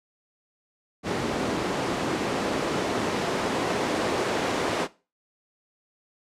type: noise with band-pass filter sweep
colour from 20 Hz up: white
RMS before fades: -27 dBFS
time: 1.03-4.88 s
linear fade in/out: 50 ms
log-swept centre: 270 to 410 Hz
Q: 0.91
effects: noise-tail reverb RT60 0.3 s tail -18 dB re dry + low-pass 9000 Hz 12 dB/octave